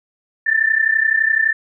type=tone pair together; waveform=sine; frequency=1761 / 1792.8 Hz; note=A6 / A6; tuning=+1 / +32 cents; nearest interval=unison; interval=31 cents; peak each=-16 dBFS; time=0.46-1.53 s; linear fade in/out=10 ms; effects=none